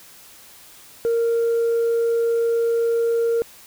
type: tone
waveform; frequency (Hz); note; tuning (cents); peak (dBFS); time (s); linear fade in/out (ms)
sine; 463.7; A#4; -9; -15; 1.05-3.42; 0
effects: tanh soft clip ceiling -15 dBFS + white hiss -46 dBFS RMS until 3.66 s